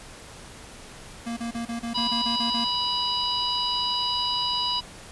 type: tone bursts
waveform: square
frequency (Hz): 233.1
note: A#3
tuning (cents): 0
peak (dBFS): -29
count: 10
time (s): 1.26-2.648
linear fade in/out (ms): 10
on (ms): 110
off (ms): 32
type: harmonic tone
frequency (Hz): 981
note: B5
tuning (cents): -12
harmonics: 1 / 3 / 4 / 5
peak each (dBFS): -29 / -29 / -29 / -29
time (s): 1.94-4.81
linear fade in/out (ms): 20
effects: pink hiss -44 dBFS RMS until 5.11 s + resampled to 24000 Hz